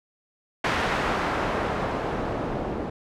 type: noise with low-pass filter sweep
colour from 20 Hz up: white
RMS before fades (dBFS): -27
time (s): 0.64-2.9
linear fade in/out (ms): 5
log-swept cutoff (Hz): 1800 to 510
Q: 0.79
effects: none